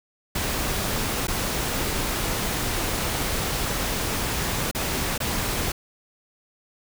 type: noise with dropouts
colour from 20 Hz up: pink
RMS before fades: -26 dBFS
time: 0.35-5.72 s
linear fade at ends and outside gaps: 5 ms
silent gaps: 1.271-1.281 / 4.713-4.748 / 5.179-5.202 s
effects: none